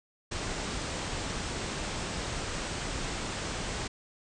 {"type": "low-pass noise", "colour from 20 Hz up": "pink", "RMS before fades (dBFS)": -35, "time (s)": [0.31, 3.88], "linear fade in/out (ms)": 10, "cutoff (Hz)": 8700, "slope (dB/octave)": 96, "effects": []}